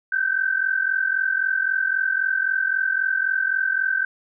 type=tone pair together; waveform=sine; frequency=1526 / 1569.8 Hz; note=G6 / G6; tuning=-47 / +2 cents; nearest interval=unison; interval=49 cents; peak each=-22 dBFS; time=0.12-4.05 s; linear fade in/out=5 ms; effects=none